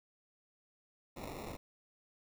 violet noise with sample-and-hold, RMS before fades -45 dBFS, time 1.16-1.57 s, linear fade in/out 10 ms, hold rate 1575 Hz, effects none

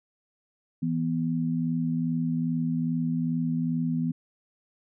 sine tone pair together, 164.25 / 246.7 Hz, E3 / B3, -6 / -2 cents, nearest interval perfect fifth, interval 704 cents, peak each -27 dBFS, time 0.82-4.12 s, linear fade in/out 10 ms, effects none

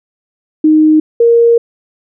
sine tone pair in turn, 310 / 467.3 Hz, D#4 / A#4, -6 / +4 cents, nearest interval perfect fifth, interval 710 cents, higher second, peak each -4 dBFS, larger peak neither, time 0.64-1 / 1.2-1.58 s, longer second, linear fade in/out 5 ms, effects none

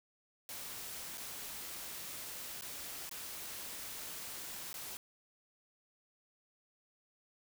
white noise with dropouts, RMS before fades -45 dBFS, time 0.49-4.97 s, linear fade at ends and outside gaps 1 ms, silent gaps 1.175-1.179 / 2.611-2.621 / 3.094-3.112 / 4.73-4.741 s, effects none

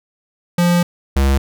square tone pair in turn, 174.61 / 68.14 Hz, F3 / C#2, 0 / -29 cents, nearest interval octave + major third, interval 1629 cents, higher first, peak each -12 dBFS, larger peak neither, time 0.58-0.83 / 1.16-1.38 s, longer first, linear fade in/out 5 ms, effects none

